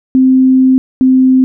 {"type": "tone pair in turn", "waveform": "sine", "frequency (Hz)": [260.3, 259.4], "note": ["C4", "C4"], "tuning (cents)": [-9, -15], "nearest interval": "unison", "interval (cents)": 6, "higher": "first", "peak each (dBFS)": -4, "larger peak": "neither", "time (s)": [[0.15, 0.78], [1.01, 1.44]], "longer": "first", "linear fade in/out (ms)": 0, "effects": []}